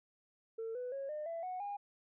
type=tone with pitch steps; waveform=sine; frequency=450.5 / 497 / 548.3 / 604.8 / 667.2 / 736.1 / 812 Hz; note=A4 / B4 / C#5 / D#5 / E5 / F#5 / G#5; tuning=+41 / +11 / -19 / -49 / +21 / -9 / -39 cents; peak=-37 dBFS; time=0.58-1.77 s; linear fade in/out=10 ms; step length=170 ms; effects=tanh soft clip ceiling -35 dBFS